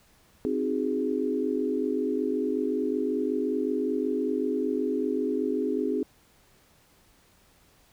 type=chord; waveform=sine; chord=Ab dominant seventh; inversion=first; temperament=equal with one note detuned; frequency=261.6 / 309.7 / 370 / 415.3 Hz; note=C4 / Eb4 / Gb4 / Ab4; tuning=0 / -8 / 0 / 0 cents; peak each=-29 / -31 / -33 / -29 dBFS; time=0.45-6.03 s; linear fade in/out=0 ms; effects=pink hiss -61 dBFS RMS until 7.92 s